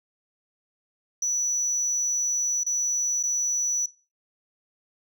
sine tone with dropouts, 5920 Hz, F#8, in tune, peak -20 dBFS, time 1.22-3.86 s, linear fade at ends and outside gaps 5 ms, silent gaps 2.635-2.664 / 3.229-3.235 s, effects noise-tail reverb RT60 0.3 s tail -20 dB re dry + tanh soft clip ceiling -22 dBFS

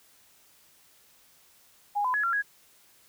sine tone with pitch steps, 821 / 1010 / 1689 / 1373 / 1660 Hz, G#5 / B5 / G#6 / F6 / G#6, -20 / +39 / +29 / -30 / -1 cents, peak -24 dBFS, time 1.95-2.425 s, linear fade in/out 20 ms, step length 95 ms, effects white hiss -60 dBFS RMS until 3.08 s

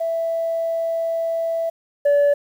sine tone pair in turn, 661 / 574.8 Hz, E5 / D5, +5 / -37 cents, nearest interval major second, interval 242 cents, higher first, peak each -19 / -10 dBFS, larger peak second, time 0-1.7 / 2.05-2.34 s, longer first, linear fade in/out 10 ms, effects tanh soft clip ceiling -12 dBFS + 8-bit

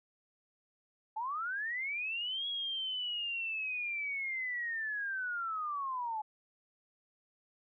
sine linear two-way sweep, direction up then down, 842 to 3338 to 842 Hz, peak -34 dBFS, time 1.16-6.22 s, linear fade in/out 10 ms, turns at 2.47 s, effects none

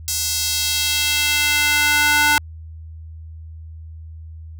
square tone with high-pass filter sweep, 295.4 Hz, D4, 10 cents sharp, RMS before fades -18 dBFS, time 0.08-2.38 s, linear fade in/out 0 ms, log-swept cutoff 6000 to 1200 Hz, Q 1.4, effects added 80 Hz sine -33 dBFS peak until 4.59 s

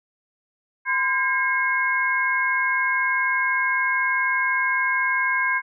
sine tone cluster, 1024 / 1611 / 2165 Hz, C6 / G6 / C#7, -38 / +47 / -41 cents, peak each -25 / -22 / -24 dBFS, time 0.85-5.62 s, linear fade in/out 50 ms, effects none

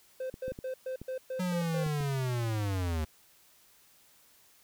triangle tone bursts, 518 Hz, C5, 17 cents flat, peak -31 dBFS, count 8, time 0.2-1.84 s, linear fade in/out 5 ms, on 100 ms, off 120 ms
clicks, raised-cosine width 3 ms, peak -29 dBFS, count 7, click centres 0.341 / 0.481 / 0.52 / 0.589 / 1.016 / 1.864 / 2.007 s
square linear sweep, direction down, 184.9 to 75.6 Hz, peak -30 dBFS, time 1.39-3.05 s, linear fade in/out 10 ms
effects white hiss -62 dBFS RMS until 4.63 s

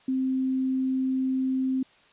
sine tone, 261.6 Hz, C4, in tune, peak -23 dBFS, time 0.08-1.83 s, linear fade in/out 5 ms, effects white hiss -58 dBFS RMS until 2.12 s + resampled to 8000 Hz

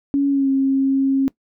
sine tone with pitch glide, 280 to 270.1 Hz, C#4 to C#4, +18 to -45 cents, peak -14 dBFS, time 0.14-1.28 s, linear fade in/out 0 ms, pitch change -63 cents, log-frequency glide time 0.29-0.49 s, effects noise-tail reverb RT60 0.1 s tail -20 dB re dry

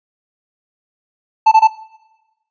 triangle tone bursts, 880 Hz, A5, in tune, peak -3 dBFS, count 3, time 1.46-1.675 s, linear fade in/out 10 ms, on 57 ms, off 22 ms, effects noise-tail reverb RT60 1.0 s tail -18 dB re dry + resampled to 16000 Hz

